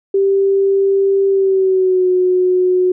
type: tone with pitch glide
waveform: sine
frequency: 392 to 365.7 Hz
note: G4 to F#4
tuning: 0 to -20 cents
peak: -10 dBFS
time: 0.14-2.92 s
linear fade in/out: 5 ms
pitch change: -120 cents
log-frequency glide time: 1.28-2.08 s
effects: none